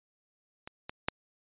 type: clicks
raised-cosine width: 0.3 ms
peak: -26 / -22 / -11 dBFS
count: 3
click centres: 0.675 / 0.895 / 1.085 s
effects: resampled to 8000 Hz